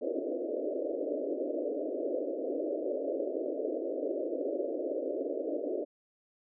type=band-pass noise; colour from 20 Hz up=white; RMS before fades=-34 dBFS; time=0.01-5.85 s; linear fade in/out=20 ms; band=270 to 620 Hz; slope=96 dB/octave; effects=none